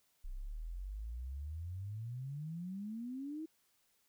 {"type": "exponential sweep", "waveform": "sine", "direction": "up", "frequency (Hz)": [30.22, 325.5], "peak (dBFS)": -40, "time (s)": [0.24, 3.46], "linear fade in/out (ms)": 10, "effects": ["white hiss -75 dBFS RMS until 4.08 s"]}